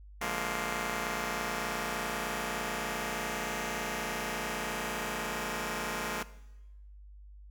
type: chord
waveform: 5% pulse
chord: Bb dominant seventh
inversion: first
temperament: just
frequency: 145.68 / 174.81 / 209.8 / 233.1 Hz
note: D3 / F3 / Ab3 / Bb3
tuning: -14 / +2 / +18 / 0 cents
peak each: -31 / -28 / -26 / -26 dBFS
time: 0.21-6.23 s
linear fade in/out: 5 ms
effects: noise-tail reverb RT60 1.0 s tail -17 dB re dry + added 50 Hz sine -48 dBFS peak until 7.5 s